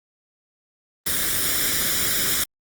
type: noise with comb filter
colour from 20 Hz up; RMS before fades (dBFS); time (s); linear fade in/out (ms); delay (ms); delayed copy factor
white; -22; 1.06-2.44; 5; 0.56; +0.7
effects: Opus 24 kbps